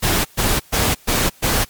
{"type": "noise bursts", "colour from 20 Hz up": "pink", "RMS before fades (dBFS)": -17, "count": 5, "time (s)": [0.02, 1.65], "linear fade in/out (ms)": 20, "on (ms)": 230, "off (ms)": 120, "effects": ["white hiss -48 dBFS RMS until 1.69 s", "MP3 96 kbps"]}